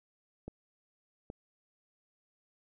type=clicks; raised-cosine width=2 ms; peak=-28 dBFS; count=2; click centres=0.48 / 1.301 s; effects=none